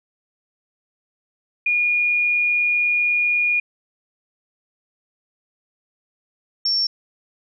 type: tone pair in turn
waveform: sine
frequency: 2436 / 5450 Hz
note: D#7 / F8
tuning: -37 / -43 cents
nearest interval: octave + major second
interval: 1394 cents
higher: second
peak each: -16 / -17 dBFS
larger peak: first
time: 1.66-3.6 / 6.65-6.87 s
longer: first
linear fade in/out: 5 ms
effects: none